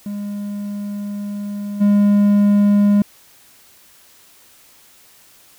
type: tone with level steps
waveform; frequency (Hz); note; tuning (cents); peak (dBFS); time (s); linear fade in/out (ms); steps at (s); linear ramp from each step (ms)
triangle; 204.2; G#3; -29; -21 / -8; 0.06-3.02; 2; 1.8; 20
effects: white hiss -49 dBFS RMS until 5.58 s